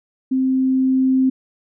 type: tone with level ramp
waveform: sine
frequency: 261.6 Hz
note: C4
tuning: in tune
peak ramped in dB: -15 to -12 dBFS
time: 0.31-1.3 s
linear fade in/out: 10 ms
effects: none